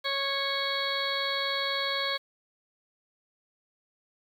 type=harmonic tone; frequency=552 Hz; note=C#5; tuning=7 cents flat; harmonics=1 / 2 / 3 / 4 / 6 / 7 / 8; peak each=-35 / -35 / -35 / -35 / -35 / -35 / -35 dBFS; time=0.04-2.18 s; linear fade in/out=20 ms; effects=9-bit